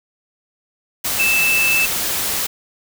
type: tone in noise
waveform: sine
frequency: 2637 Hz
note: E7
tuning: in tune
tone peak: -14 dBFS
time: 1.19-1.86 s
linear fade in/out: 10 ms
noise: white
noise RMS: -21 dBFS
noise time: 1.04-2.47 s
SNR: +4 dB
effects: none